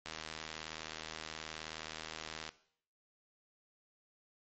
click train, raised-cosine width 0.2 ms, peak -24 dBFS, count 193, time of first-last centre 0.06-2.49 s, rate 79 Hz, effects noise-tail reverb RT60 0.6 s tail -17 dB re dry + MP3 32 kbps

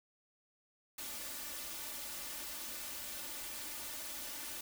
white noise with comb filter, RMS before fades -44 dBFS, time 0.98-4.61 s, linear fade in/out 5 ms, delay 3.4 ms, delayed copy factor +0.7, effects none

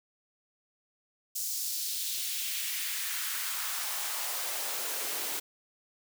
white noise with high-pass filter sweep, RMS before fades -34 dBFS, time 1.35-5.4 s, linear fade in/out 10 ms, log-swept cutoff 6200 to 300 Hz, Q 1.4, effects none

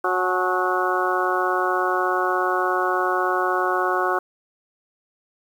harmonic tone with a mistuned harmonic, 183.4 Hz, F#3, 15 cents flat, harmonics 2 / 3 / 4 / 5 / 6 / 7 / 8, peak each -25 / -29 / -26 / -30 / -25 / -27 / -27 dBFS, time 0.04-4.19 s, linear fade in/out 5 ms, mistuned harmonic 5, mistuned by -89 cents, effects 8-bit

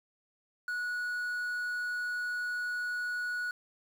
triangle tone with quantisation, 1464 Hz, F#6, 19 cents flat, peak -30 dBFS, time 0.68-3.51 s, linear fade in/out 2 ms, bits 9, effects none

